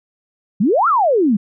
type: exponential two-way sweep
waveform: sine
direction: up then down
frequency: 175.1 to 1407 to 190.9 Hz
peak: -11 dBFS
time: 0.6-1.37 s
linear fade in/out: 10 ms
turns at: 0.88 s
effects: none